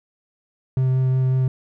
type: tone with vibrato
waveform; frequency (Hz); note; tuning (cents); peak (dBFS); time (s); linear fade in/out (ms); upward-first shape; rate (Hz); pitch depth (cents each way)
triangle; 130; C3; -11; -14; 0.77-1.48; 2; sine; 5.5; 8
effects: none